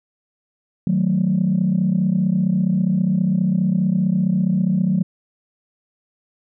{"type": "chord", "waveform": "sine", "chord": "D# diminished", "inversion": "none", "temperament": "equal", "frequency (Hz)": [155.56, 185, 220], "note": ["D#3", "F#3", "A3"], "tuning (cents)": [0, 0, 0], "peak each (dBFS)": [-22, -16, -22], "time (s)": [0.87, 5.03], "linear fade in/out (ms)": 2, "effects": ["tanh soft clip ceiling -9 dBFS"]}